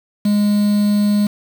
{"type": "tone with quantisation", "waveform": "triangle", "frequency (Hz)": 206.7, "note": "G#3", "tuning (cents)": -8, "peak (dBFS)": -10, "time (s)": [0.25, 1.27], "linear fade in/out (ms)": 5, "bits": 5, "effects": []}